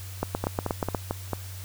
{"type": "two click trains", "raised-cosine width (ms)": 1, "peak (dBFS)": [-11, -13], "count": [7, 5], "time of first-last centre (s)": [[0.23, 0.948], [0.44, 1.333]], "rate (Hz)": [8.36, 4.48], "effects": ["added 94 Hz sine -37 dBFS peak until 1.64 s", "white hiss -45 dBFS RMS until 1.64 s"]}